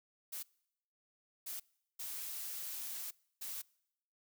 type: noise bursts at uneven times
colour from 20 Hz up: blue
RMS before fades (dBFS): -43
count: 4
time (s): 0.32-0.43 / 1.46-1.6 / 1.99-3.11 / 3.41-3.62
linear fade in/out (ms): 10
effects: noise-tail reverb RT60 0.8 s tail -25 dB re dry